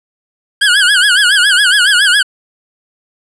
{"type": "tone with vibrato", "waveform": "25% pulse", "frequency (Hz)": 1552, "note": "G6", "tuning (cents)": -18, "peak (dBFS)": -3, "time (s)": [0.61, 2.23], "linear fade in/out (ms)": 10, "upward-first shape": "sine", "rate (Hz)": 7.2, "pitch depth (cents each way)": 150, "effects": ["resampled to 22050 Hz", "7-bit"]}